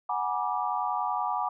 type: chord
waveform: sine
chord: G# half-diminished seventh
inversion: third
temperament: equal with one note detuned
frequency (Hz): 740 / 830.6 / 965.8 / 1174.7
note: F#5 / G#5 / B5 / D6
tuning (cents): 0 / 0 / -39 / 0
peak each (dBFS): -32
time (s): 0.09-1.49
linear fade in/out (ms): 5
effects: none